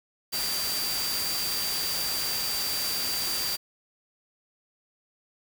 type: tone in noise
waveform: sine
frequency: 4699 Hz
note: D8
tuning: in tune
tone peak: -30 dBFS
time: 0.32-3.57 s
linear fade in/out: 20 ms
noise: white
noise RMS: -31 dBFS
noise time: 0.32-3.57 s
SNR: -2 dB
effects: none